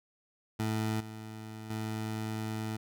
20% pulse tone with level steps, 109.5 Hz, A2, 8 cents flat, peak -25 / -37 / -29 dBFS, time 0.59-2.77 s, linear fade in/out 10 ms, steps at 1 / 1.7 s, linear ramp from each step 5 ms, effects none

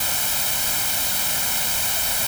white noise with comb filter, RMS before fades -22 dBFS, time 0-2.27 s, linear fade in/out 5 ms, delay 1.3 ms, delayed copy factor +0.7, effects none

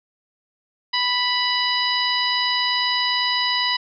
harmonic tone, 987.8 Hz, B5, in tune, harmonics 1 / 2 / 3 / 4 / 5, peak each -25 / -25 / -25 / -25 / -25 dBFS, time 0.93-3.77 s, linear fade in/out 10 ms, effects none

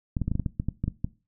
clicks, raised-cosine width 5 ms, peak -14 dBFS, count 12, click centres 0.168 / 0.217 / 0.28 / 0.316 / 0.354 / 0.397 / 0.462 / 0.599 / 0.686 / 0.84 / 0.88 / 1.045 s, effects noise-tail reverb RT60 0.3 s tail -19 dB re dry

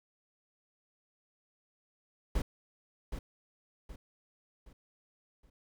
brown noise with echo, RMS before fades -30 dBFS, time 2.35-2.42 s, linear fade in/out 5 ms, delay 770 ms, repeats 4, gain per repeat -8 dB, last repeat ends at 5.5 s, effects none

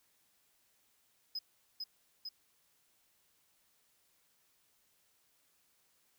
triangle tone with echo, 5050 Hz, D#8, 25 cents sharp, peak -35 dBFS, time 1.35-1.39 s, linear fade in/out 5 ms, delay 450 ms, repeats 2, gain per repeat -2 dB, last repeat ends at 2.29 s, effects white hiss -73 dBFS RMS until 6.18 s

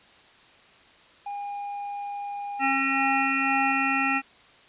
triangle tone, 812 Hz, G#5, 39 cents flat, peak -29 dBFS, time 1.26-3.72 s, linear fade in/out 5 ms
harmonic tone, 270 Hz, C#4, 45 cents flat, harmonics 1 / 3 / 5 / 7 / 9 / 10, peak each -29 / -29 / -29 / -29 / -29 / -29 dBFS, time 2.59-4.22 s, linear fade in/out 50 ms
effects white hiss -54 dBFS RMS until 4.68 s + resampled to 8000 Hz

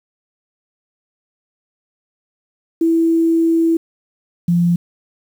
sine tone pair in turn, 329.6 / 172.99 Hz, E4 / F3, 0 / -16 cents, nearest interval major seventh, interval 1116 cents, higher first, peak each -11 dBFS, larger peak neither, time 2.81-3.77 / 4.48-4.76 s, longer first, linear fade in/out 5 ms, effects 7-bit

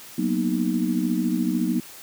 sine chord, B major seventh, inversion second, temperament equal, 185 / 233.1 / 246.9 / 311.1 Hz, F#3 / A#3 / B3 / D#4, 0 / 0 / 0 / 0 cents, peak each -26 dBFS, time 0.18-1.8 s, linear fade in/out 5 ms, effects white hiss -43 dBFS RMS until 2.02 s + high-pass 80 Hz 12 dB/octave

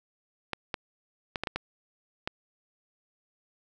clicks, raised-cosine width 0.3 ms, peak -14 dBFS, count 7, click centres 0.533 / 0.742 / 1.358 / 1.436 / 1.472 / 1.56 / 2.275 s, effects none

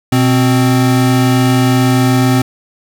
square tone pair together, 124.14 / 259.5 Hz, B2 / C4, +9 / -14 cents, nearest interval octave + minor second, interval 1277 cents, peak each -12 dBFS, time 0.12-2.42 s, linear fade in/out 5 ms, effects none

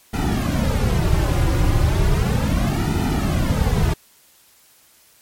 brown noise with flanger, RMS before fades -18 dBFS, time 0.13-3.94 s, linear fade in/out 10 ms, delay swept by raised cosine 1.8 to 4.6 ms, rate 0.35 Hz, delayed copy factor -0.9, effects white hiss -53 dBFS RMS until 5.21 s + MP3 64 kbps

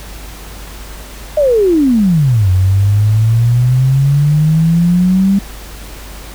sine exponential two-way sweep, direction down then up, 622.3 to 90.9 to 199.6 Hz, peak -7 dBFS, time 1.37-5.39 s, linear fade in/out 5 ms, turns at 2.5 s, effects added 50 Hz sine -29 dBFS peak until 6.34 s + pink hiss -33 dBFS RMS until 6.34 s

